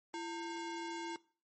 square ring-modulated tone, 622.3 Hz, D#5, in tune, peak -37 dBFS, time 0.14-1.16 s, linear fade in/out 0 ms, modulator 286 Hz, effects noise-tail reverb RT60 0.4 s tail -20 dB re dry + MP3 32 kbps

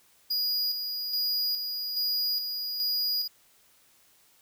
square tone with tremolo, 4892 Hz, D#8, 30 cents flat, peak -26 dBFS, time 0.3-3.28 s, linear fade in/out 10 ms, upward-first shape square, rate 1.2 Hz, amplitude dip 45%, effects white hiss -62 dBFS RMS until 4.41 s

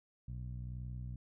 15% pulse tone with low-pass filter, 61.8 Hz, B1, 2 cents sharp, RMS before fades -43 dBFS, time 0.28-1.16 s, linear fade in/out 5 ms, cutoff 120 Hz, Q 1.5, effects none

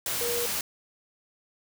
sine tone in noise, 476.7 Hz, A#4, 39 cents sharp, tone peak -29 dBFS, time 0.21-0.46 s, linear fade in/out 2 ms, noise white, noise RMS -30 dBFS, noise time 0.06-0.61 s, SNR -2 dB, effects none

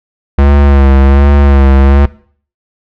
square tone with vibrato, 69.3 Hz, C#2, in tune, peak -4 dBFS, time 0.38-2.06 s, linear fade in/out 5 ms, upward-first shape sine, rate 1.3 Hz, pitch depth 47 cents each way, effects noise-tail reverb RT60 0.5 s tail -20 dB re dry + low-pass 2000 Hz 12 dB/octave

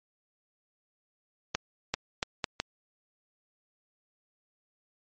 accelerating click train, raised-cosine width 0.2 ms, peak -10 dBFS, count 5, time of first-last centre 1.55-2.6 s, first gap 390 ms, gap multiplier 0.74, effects MP3 32 kbps

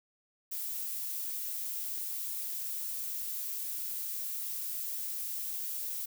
violet noise, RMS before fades -37 dBFS, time 0.51-6.06 s, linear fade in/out 10 ms, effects none

